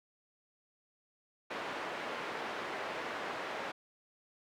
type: band-pass noise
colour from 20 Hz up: pink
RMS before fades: -40 dBFS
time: 1.5-3.72 s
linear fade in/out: 10 ms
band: 440 to 2200 Hz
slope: 12 dB/octave
effects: none